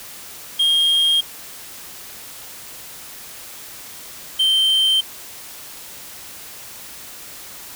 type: tone pair in turn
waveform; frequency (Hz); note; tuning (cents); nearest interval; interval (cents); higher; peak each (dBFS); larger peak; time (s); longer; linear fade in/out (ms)
triangle; 3231 / 3123; G#7 / G7; -48 / -7; minor second; 59; first; -12; neither; 0.59-1.21 / 4.39-5.01; neither; 10
effects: white hiss -37 dBFS RMS until 7.75 s